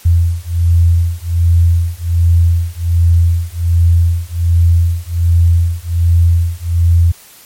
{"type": "beating tone pair", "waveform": "sine", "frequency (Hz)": [84.3, 85.6], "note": ["E2", "F2"], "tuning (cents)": [39, -34], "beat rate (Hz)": 1.3, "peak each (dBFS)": -11, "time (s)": [0.05, 7.12], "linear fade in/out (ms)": 10, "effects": ["white hiss -40 dBFS RMS until 7.45 s", "MP3 64 kbps"]}